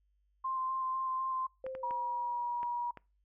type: tone with vibrato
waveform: sine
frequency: 1046.5 Hz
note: C6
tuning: in tune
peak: -32 dBFS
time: 0.44-1.47 s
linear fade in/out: 10 ms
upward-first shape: square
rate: 4 Hz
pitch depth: 10 cents each way
type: tone with exponential decay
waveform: sine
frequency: 523.3 Hz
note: C5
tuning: in tune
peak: -36 dBFS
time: 1.64-2.84 s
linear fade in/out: 2 ms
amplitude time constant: 260 ms
type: clicks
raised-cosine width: 0.5 ms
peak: -31 dBFS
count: 5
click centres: 1.665 / 1.751 / 1.909 / 2.631 / 2.973 s
type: tone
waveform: sine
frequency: 960 Hz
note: B5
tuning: 49 cents flat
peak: -32 dBFS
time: 1.83-2.91 s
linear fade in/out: 5 ms
effects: noise-tail reverb RT60 0.3 s tail -24 dB re dry + added 50 Hz sine -70 dBFS peak until 3.24 s